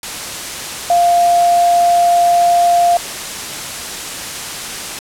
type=tone in noise; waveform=sine; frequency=697 Hz; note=F5; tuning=4 cents flat; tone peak=-8 dBFS; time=0.9-2.97 s; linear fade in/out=2 ms; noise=white; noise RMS=-24 dBFS; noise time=0.03-4.99 s; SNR=+13 dB; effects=low-pass 10000 Hz 12 dB/octave